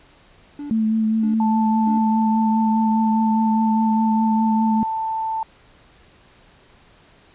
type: tone bursts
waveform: triangle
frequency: 290 Hz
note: D4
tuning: 22 cents flat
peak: -26 dBFS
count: 3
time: 0.59-1.98 s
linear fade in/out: 2 ms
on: 110 ms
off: 530 ms
type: tone with vibrato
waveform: sine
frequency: 220 Hz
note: A3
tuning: in tune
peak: -16 dBFS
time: 0.71-4.83 s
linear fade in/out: 0 ms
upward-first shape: triangle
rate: 4.9 Hz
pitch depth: 24 cents each way
type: tone with pitch glide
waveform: sine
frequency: 880 to 887.1 Hz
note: A5 to A5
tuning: 0 to +14 cents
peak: -21 dBFS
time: 1.4-5.43 s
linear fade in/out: 2 ms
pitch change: +14 cents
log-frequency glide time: 1.84-2.5 s
effects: pink hiss -52 dBFS RMS until 7.34 s + resampled to 8000 Hz